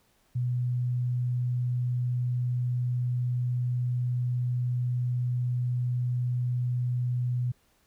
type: tone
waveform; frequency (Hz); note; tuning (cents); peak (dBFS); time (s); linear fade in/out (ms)
sine; 123.47; B2; 0; -25; 0.35-7.52; 10
effects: pink hiss -67 dBFS RMS until 7.86 s